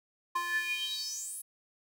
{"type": "tone with high-pass filter sweep", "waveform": "square", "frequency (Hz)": 348, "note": "F4", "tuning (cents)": -6, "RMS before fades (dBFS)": -35, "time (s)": [0.35, 1.42], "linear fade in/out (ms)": 10, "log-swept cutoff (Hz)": [1100, 11000], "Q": 8.5, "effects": []}